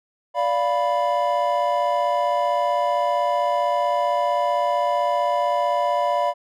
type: chord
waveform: triangle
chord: B diminished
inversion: first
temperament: equal with one note detuned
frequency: 582.9 / 698.5 / 987.8 Hz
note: D5 / F5 / B5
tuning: -13 / 0 / 0 cents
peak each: -21 dBFS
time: 0.34-6.34 s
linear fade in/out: 50 ms
effects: none